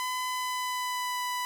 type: tone with pitch glide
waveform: sawtooth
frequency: 1009 to 992.2 Hz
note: B5 to B5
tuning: +37 to +8 cents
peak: -26 dBFS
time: 0-1.45 s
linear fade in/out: 0 ms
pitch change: -29 cents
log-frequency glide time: 0.27-1.22 s
effects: none